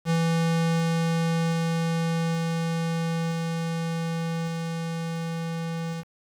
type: tone with level ramp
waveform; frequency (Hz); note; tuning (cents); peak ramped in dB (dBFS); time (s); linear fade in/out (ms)
square; 165.4; E3; +6; -21 to -30; 0.05-6.04; 50
effects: low-pass 9000 Hz 12 dB/octave + 8-bit